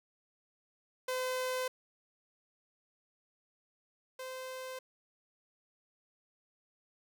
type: tone pair in turn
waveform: sawtooth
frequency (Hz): 511 / 516.9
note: C5 / C5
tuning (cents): -41 / -21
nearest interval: unison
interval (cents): 20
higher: second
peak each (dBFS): -29 / -37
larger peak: first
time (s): 1.08-1.68 / 4.19-4.79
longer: neither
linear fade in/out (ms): 5
effects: none

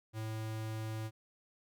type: tone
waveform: square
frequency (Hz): 110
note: A2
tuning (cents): 0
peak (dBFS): -38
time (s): 0.13-1.11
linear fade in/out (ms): 50
effects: none

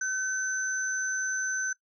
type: tone pair together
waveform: sine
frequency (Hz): 1530 / 6101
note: G6 / G8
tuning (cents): -42 / -48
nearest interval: 2 octaves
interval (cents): 2394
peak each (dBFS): -29 / -32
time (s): 0.01-1.73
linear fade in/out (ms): 5
effects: noise-tail reverb RT60 0.1 s tail -21 dB re dry

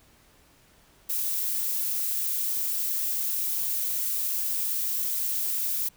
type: noise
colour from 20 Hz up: violet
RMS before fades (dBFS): -28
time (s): 1.09-5.89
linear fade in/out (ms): 10
effects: pink hiss -59 dBFS RMS until 5.96 s

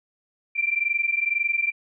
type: tone pair together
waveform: sine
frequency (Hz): 2349 / 2371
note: D7 / D7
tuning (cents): 0 / +16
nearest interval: unison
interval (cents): 16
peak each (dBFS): -24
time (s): 0.55-1.72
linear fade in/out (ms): 20
effects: none

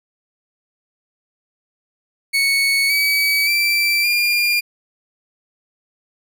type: tone with pitch steps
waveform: 30% pulse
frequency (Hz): 2217 / 2278 / 2341 / 2405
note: C#7 / C#7 / D7 / D7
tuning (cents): 0 / +47 / -6 / +41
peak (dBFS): -12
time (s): 2.33-4.61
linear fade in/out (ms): 20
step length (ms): 570
effects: none

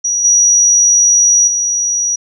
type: tone with level steps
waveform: sine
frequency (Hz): 5800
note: F#8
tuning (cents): -35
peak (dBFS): -12 / -6 / -12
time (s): 0.04-2.16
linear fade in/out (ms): 10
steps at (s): 0.24 / 1.47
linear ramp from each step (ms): 10
effects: none

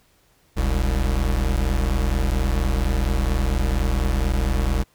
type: tone pair together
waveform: square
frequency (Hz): 41.13 / 65.41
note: E1 / C2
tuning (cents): -3 / 0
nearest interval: minor sixth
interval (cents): 803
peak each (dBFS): -22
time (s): 0.56-4.84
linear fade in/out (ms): 20
effects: pink hiss -60 dBFS RMS until 4.94 s

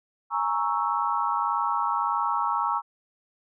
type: chord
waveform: sine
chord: A# half-diminished seventh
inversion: third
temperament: equal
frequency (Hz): 830.6 / 932.3 / 1108.7 / 1318.5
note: G#5 / A#5 / C#6 / E6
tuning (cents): 0 / 0 / 0 / 0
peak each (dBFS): -31 / -27 / -28 / -29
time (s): 0.3-2.82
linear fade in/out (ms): 50
effects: none

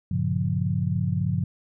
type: chord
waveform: sine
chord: G half-diminished seventh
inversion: none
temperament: just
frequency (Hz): 98 / 117.6 / 141.12 / 176.4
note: G2 / Bb2 / Db3 / F3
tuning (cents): 0 / +16 / +31 / +18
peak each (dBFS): -27 / -30 / -27 / -27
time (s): 0.11-1.44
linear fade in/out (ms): 5
effects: none

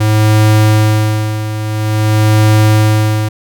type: tone with tremolo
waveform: square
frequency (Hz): 107.6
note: A2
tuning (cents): -38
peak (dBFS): -6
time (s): 0-3.29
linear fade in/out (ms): 10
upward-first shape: sine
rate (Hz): 0.49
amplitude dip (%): 70
effects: none

